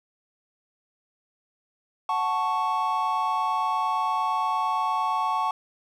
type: chord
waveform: triangle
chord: F# minor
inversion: none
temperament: equal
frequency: 740 / 880 / 1108.7 Hz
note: F#5 / A5 / C#6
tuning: 0 / 0 / 0 cents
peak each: -28 / -25 / -24 dBFS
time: 2.09-5.51 s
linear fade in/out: 2 ms
effects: none